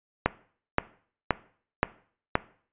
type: click train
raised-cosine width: 0.5 ms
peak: -5 dBFS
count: 5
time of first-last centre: 0.26-2.354 s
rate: 1.91 Hz
effects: noise-tail reverb RT60 0.5 s tail -18 dB re dry + resampled to 8000 Hz